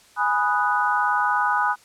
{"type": "chord", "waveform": "sine", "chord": "G# minor seventh", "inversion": "none", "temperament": "equal", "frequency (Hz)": [830.6, 987.8, 1244.5, 1480], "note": ["G#5", "B5", "D#6", "F#6"], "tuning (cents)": [0, 0, 0, 0], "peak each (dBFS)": -24, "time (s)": [0.16, 1.76], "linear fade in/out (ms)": 50, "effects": ["white hiss -53 dBFS RMS until 1.84 s", "low-pass 9000 Hz 12 dB/octave"]}